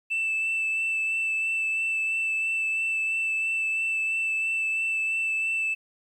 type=tone with vibrato; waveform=sine; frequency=2648 Hz; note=E7; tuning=7 cents sharp; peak=-22 dBFS; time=0.1-5.75 s; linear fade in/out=20 ms; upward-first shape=sine; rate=3 Hz; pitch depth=13 cents each way; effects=tanh soft clip ceiling -22 dBFS + 10-bit